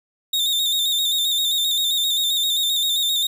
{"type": "tone with vibrato", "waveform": "40% pulse", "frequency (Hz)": 3664, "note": "A#7", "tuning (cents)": -31, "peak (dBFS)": -17, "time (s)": [0.33, 3.27], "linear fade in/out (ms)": 5, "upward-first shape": "square", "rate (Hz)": 7.6, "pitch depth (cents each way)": 45, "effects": ["9-bit"]}